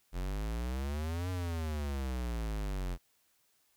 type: exponential two-way sweep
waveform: square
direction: up then down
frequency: 43.16 to 92.5 to 43.33 Hz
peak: -34 dBFS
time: 0.12-2.98 s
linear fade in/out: 50 ms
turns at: 1.3 s
effects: white hiss -72 dBFS RMS until 3.76 s